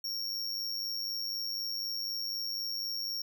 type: tone with amplitude modulation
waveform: square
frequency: 5520 Hz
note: F8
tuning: 21 cents flat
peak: -31 dBFS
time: 0.04-3.22 s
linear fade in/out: 5 ms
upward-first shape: sine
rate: 104 Hz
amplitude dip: 60%
effects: none